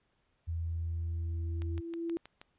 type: tone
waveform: sine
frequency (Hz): 83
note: E2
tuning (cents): +12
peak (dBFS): -32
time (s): 0.47-1.81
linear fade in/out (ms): 20
type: tone with exponential growth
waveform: sine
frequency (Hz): 335.1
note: E4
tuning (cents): +29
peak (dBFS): -30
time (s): 0.65-2.17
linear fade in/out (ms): 0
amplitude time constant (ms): 330
type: click train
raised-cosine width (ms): 0.2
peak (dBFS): -30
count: 6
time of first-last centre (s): 1.62-2.415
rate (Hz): 6.29
effects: pink hiss -75 dBFS RMS until 2.58 s + resampled to 8000 Hz